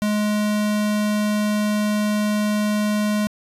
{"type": "tone", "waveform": "square", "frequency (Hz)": 210, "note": "G#3", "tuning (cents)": 19, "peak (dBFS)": -19, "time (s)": [0.02, 3.27], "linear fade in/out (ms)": 0, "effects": ["resampled to 32000 Hz", "10-bit"]}